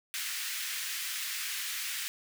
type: high-pass noise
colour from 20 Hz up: pink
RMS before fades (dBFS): -36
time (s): 0.14-2.08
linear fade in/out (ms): 0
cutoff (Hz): 1700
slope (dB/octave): 24
effects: none